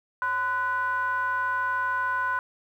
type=ring-modulated tone; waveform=triangle; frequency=233.2 Hz; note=A#3; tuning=1 cent sharp; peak=-19 dBFS; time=0.22-2.39 s; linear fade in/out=0 ms; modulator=1250 Hz; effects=10-bit